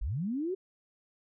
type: linear sweep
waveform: sine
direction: up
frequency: 35.81 to 392 Hz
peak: -30 dBFS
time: 0.01-0.55 s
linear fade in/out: 10 ms
effects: none